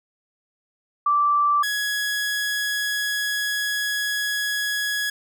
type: tone pair in turn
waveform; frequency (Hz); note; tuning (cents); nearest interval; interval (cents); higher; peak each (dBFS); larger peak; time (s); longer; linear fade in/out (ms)
sine / sawtooth; 1168 / 1674.4; D6 / G#6; -10 / +14; tritone; 624; second; -16 / -19; first; 1.06-1.63 / 1.63-5.1; second; 5
effects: none